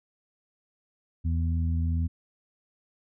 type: harmonic tone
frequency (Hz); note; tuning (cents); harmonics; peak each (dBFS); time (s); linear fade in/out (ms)
82.41; E2; 0; 1 / 2 / 3; -24 / -34 / -36; 1.24-2.08; 20
effects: none